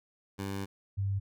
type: tone pair in turn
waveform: 15% pulse / sine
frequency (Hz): 98.2 / 98.55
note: G2 / G2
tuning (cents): +4 / +10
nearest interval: unison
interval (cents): 6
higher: second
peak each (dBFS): -28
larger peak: neither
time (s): 0.38-0.66 / 0.97-1.2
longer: first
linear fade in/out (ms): 20
effects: none